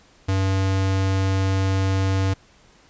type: tone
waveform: square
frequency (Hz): 96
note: G2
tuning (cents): -36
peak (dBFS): -19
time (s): 0.28-2.34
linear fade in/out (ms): 10
effects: pink hiss -54 dBFS RMS until 2.89 s + resampled to 16000 Hz